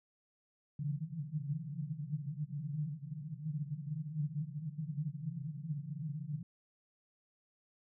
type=band-pass noise; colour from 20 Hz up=pink; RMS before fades=-40 dBFS; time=0.79-6.43 s; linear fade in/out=5 ms; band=140 to 160 Hz; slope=96 dB/octave; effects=none